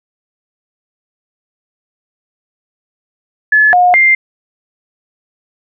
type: tone with pitch steps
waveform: sine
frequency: 1717 / 718 / 2099 Hz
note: A6 / F5 / C7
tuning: -43 / +48 / +5 cents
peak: -5 dBFS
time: 3.52-4.15 s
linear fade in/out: 5 ms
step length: 210 ms
effects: none